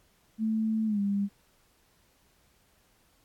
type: tone with pitch glide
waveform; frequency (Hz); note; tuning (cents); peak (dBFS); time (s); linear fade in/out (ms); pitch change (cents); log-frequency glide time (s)
sine; 220 to 200.6; A3 to G3; 0 to +40; -25; 0.38-1.29; 50; -160; 0.86-1
effects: pink hiss -66 dBFS RMS until 3.24 s + AAC 64 kbps